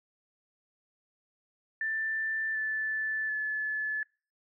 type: tone with pitch steps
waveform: sine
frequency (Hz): 1772 / 1750 / 1726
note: A6 / A6 / A6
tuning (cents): +12 / -10 / -34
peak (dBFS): -29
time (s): 1.81-4.03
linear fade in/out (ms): 2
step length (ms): 740
effects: noise-tail reverb RT60 0.4 s tail -26 dB re dry